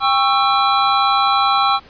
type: chord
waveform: square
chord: C# diminished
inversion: second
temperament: just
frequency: 798.3 / 1108.7 / 1330.5 Hz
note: G5 / C#6 / E6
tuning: +31 / 0 / +16 cents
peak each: -18 dBFS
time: 0-1.8 s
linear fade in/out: 50 ms
effects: pink hiss -45 dBFS RMS until 1.89 s + resampled to 11025 Hz